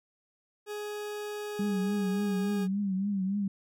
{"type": "tone with pitch glide", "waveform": "40% pulse", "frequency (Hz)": [417.2, 411.2], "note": ["G#4", "G#4"], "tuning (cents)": [8, -17], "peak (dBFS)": -34, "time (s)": [0.66, 2.68], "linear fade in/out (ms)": 50, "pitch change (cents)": -25, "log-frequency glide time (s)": [1.46, 2.56]}
{"type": "tone with vibrato", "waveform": "sine", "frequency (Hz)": 196, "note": "G3", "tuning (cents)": 0, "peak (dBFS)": -27, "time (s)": [1.59, 3.48], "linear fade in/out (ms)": 5, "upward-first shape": "triangle", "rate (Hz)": 3.5, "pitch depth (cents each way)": 99}
{"effects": []}